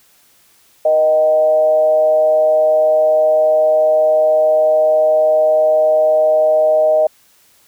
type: tone with frequency modulation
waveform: sine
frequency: 622.3 Hz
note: D#5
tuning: in tune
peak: -9 dBFS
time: 0.85-7.07 s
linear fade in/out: 5 ms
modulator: 148 Hz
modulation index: 0.43
effects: white hiss -52 dBFS RMS until 7.67 s